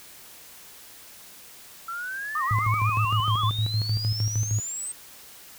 sine exponential sweep, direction up, 1332 to 8372 Hz, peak -30 dBFS, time 1.88-4.92 s, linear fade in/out 5 ms
sine tone with vibrato, 1140 Hz, C#6, 48 cents sharp, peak -24 dBFS, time 2.35-3.5 s, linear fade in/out 5 ms, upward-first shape sine, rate 7.9 Hz, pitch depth 170 cents each way
sine tone with tremolo, 107.7 Hz, A2, 37 cents flat, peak -21 dBFS, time 2.51-4.6 s, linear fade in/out 0 ms, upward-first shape square, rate 6.5 Hz, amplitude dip 65%
effects white hiss -47 dBFS RMS until 5.58 s

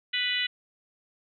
harmonic tone, 493.9 Hz, B4, in tune, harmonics 3 / 4 / 5 / 6 / 7 / 8, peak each -38 / -30 / -35 / -29 / -35 / -35 dBFS, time 0.13-0.47 s, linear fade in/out 10 ms, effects none

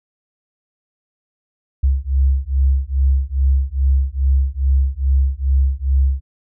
sine beating tone pair, 66.3 / 68.7 Hz, C2 / C#2, +23 / -15 cents, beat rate 2.4 Hz, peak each -16 / -16 dBFS, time 1.83-6.21 s, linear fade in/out 10 ms, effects none

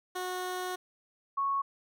15% pulse / sine tone pair in turn, 365.7 / 1104.8 Hz, F#4 / C#6, -20 / -6 cents, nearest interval octave + perfect fifth, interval 1914 cents, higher second, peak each -27 dBFS, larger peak neither, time 0.15-0.76 / 1.37-1.62 s, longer first, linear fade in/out 10 ms, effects none

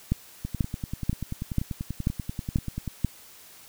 two click trains, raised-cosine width 5 ms, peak -10 / -18 dBFS, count 7 / 26, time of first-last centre 0.12-3.047 / 0.45-2.877 s, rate 2.05 / 10.3 Hz, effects white hiss -50 dBFS RMS until 3.68 s

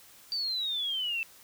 sine exponential sweep, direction down, 4668 to 2637 Hz, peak -29 dBFS, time 0.32-1.23 s, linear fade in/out 0 ms, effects white hiss -55 dBFS RMS until 1.43 s

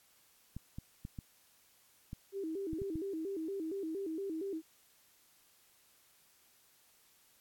clicks, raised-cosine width 5 ms, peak -30 dBFS, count 8, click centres 0.566 / 0.785 / 1.051 / 1.188 / 2.131 / 2.732 / 2.818 / 2.956 s
sine tone with vibrato, 354.6 Hz, F4, 26 cents sharp, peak -36 dBFS, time 2.32-4.62 s, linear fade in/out 50 ms, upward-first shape square, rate 4.3 Hz, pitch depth 180 cents each way
effects white hiss -67 dBFS RMS until 7.4 s + AAC 64 kbps

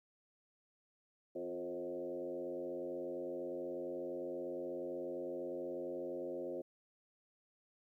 sine tone with frequency modulation, 442 Hz, A4, 8 cents sharp, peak -39 dBFS, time 1.35-6.62 s, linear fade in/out 10 ms, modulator 88.5 Hz, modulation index 1.8, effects 13-bit

